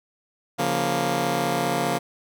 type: chord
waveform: 10% pulse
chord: Bb minor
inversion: first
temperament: just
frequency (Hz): 139.85 / 174.81 / 233.1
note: Db3 / F3 / Bb3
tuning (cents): +16 / +2 / 0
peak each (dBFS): -19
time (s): 0.58-1.99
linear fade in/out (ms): 20
effects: none